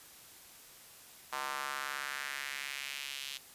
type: tone with high-pass filter sweep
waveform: square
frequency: 69.3 Hz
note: C#2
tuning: in tune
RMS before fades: -40 dBFS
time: 1.32-3.38 s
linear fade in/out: 10 ms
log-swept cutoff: 1000 to 3200 Hz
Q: 2.1
effects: white hiss -55 dBFS RMS until 3.54 s + resampled to 32000 Hz